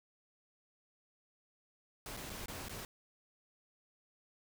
pink noise with dropouts, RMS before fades -45 dBFS, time 2.06-2.85 s, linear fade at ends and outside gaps 1 ms, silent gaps 2.167-2.172 / 2.297-2.301 / 2.459-2.482 / 2.685-2.694 s, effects none

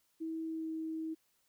sine tone with pitch glide, 323.1 to 319.8 Hz, E4 to D#4, -35 to +48 cents, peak -36 dBFS, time 0.2-1.15 s, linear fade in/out 20 ms, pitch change -17 cents, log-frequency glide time 0.44-0.7 s, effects white hiss -75 dBFS RMS until 1.48 s

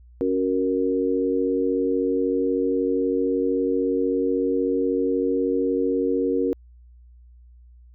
sine chord, F# major, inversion second, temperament equal, 277.2 / 370 / 466.2 Hz, C#4 / F#4 / A#4, 0 / 0 / 0 cents, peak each -24 / -25 / -23 dBFS, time 0.21-6.53 s, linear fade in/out 0 ms, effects added 60 Hz sine -46 dBFS peak until 7.94 s

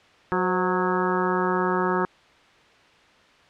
harmonic tone with a mistuned harmonic, 183.4 Hz, F#3, 15 cents flat, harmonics 1 / 2 / 3 / 4 / 5 / 6 / 7 / 8 / 9, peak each -28 / -25 / -33 / -34 / -28 / -31 / -29 / -36 / -32 dBFS, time 0.32-2.05 s, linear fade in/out 0 ms, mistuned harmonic 3, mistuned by -76 cents, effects white hiss -54 dBFS RMS until 3.49 s + low-pass 3000 Hz 12 dB/octave

